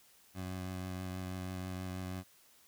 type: tone with vibrato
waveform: 20% pulse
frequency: 92.5 Hz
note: F#2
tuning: in tune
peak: -34 dBFS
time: 0.34-2.24 s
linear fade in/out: 50 ms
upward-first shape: triangle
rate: 6.2 Hz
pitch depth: 21 cents each way
effects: white hiss -64 dBFS RMS until 2.67 s